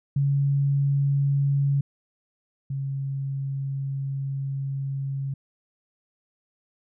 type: tone pair in turn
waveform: sine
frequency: 140 / 136.96 Hz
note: C#3 / C#3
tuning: +18 / -20 cents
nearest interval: unison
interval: 38 cents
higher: first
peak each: -19 / -26 dBFS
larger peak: first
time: 0.16-1.81 / 2.7-5.34 s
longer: second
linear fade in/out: 5 ms
effects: none